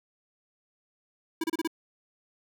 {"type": "tone bursts", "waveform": "square", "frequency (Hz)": 325.4, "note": "E4", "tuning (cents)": -22, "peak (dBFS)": -27, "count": 5, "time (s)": [1.41, 1.675], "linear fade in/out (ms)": 5, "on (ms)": 29, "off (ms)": 30, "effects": []}